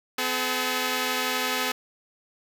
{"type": "tone pair together", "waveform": "5% pulse", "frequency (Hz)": [254.5, 428.1], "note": ["C4", "A4"], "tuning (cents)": [-48, -47], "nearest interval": "major sixth", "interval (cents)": 901, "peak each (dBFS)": -16, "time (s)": [0.18, 1.72], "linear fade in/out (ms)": 5, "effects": []}